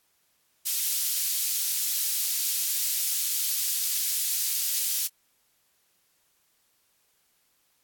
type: high-pass noise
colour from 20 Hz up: white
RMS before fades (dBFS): -27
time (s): 0.65-5.08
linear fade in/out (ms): 20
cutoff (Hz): 4000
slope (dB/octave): 12
effects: white hiss -69 dBFS RMS until 7.83 s + AAC 64 kbps